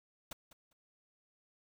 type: noise with echo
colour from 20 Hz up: pink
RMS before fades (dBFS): -43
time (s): 0.31-0.33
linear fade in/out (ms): 5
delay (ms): 200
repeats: 2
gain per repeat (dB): -15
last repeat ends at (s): 0.73
effects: none